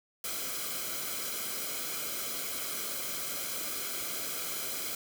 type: noise with comb filter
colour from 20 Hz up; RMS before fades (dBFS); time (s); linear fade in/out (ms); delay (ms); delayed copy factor
white; -36; 0.24-4.95; 2; 1.1; -0.7
effects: none